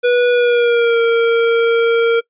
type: tone with pitch glide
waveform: square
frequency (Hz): 488.2 to 462.7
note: B4 to A#4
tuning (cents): -20 to -13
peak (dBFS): -11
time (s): 0.03-2.21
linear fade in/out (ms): 20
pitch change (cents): -93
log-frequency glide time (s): 0.31-1
effects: noise-tail reverb RT60 0.1 s tail -23 dB re dry + resampled to 8000 Hz